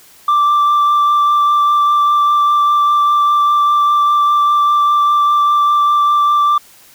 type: tone with vibrato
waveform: sine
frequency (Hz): 1174.7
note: D6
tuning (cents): 0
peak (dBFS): -6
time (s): 0.28-6.58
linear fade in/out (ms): 5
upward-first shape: triangle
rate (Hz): 5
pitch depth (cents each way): 12
effects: tanh soft clip ceiling -8 dBFS + white hiss -44 dBFS RMS until 6.94 s